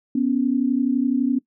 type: tone pair together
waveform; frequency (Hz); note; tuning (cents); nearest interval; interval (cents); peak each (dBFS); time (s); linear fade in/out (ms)
sine; 246.5 / 278.4; B3 / C#4; -3 / +8; major second; 211; -20; 0.15-1.39; 5
effects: noise-tail reverb RT60 0.1 s tail -19 dB re dry